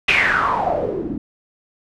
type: noise with low-pass filter sweep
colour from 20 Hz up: white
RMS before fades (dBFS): -19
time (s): 0.08-1.18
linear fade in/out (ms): 5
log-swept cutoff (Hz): 2700 to 240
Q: 6.9
effects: none